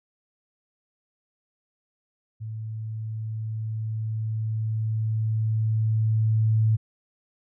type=tone with level ramp; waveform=sine; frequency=110 Hz; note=A2; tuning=in tune; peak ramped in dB=-31 to -17 dBFS; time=2.4-6.77 s; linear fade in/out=20 ms; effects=none